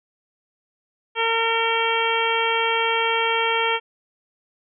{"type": "harmonic tone", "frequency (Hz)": 456, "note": "A#4", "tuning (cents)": -38, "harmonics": [1, 2, 3, 4, 5, 6, 7], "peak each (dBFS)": [-25, -24, -27, -30, -26, -28, -27], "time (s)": [1.15, 3.8], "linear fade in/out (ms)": 50, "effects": []}